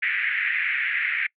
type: band-pass noise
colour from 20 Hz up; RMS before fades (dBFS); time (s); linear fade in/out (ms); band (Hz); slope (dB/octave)
white; -25; 0.02-1.27; 10; 1700 to 2300; 48
effects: noise-tail reverb RT60 0.1 s tail -26 dB re dry